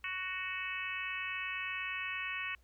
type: harmonic tone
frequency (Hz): 371.5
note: F#4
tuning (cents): +7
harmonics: 3 / 4 / 5 / 6 / 7 / 8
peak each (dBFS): -45 / -46 / -42 / -43 / -40 / -48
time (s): 0.04-2.55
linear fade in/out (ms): 2
effects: added 60 Hz sine -63 dBFS peak until 2.63 s + pink hiss -73 dBFS RMS until 2.63 s